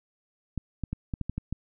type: clicks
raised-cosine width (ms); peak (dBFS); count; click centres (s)
5; -18; 8; 0.577 / 0.837 / 0.93 / 1.138 / 1.213 / 1.296 / 1.38 / 1.526
effects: none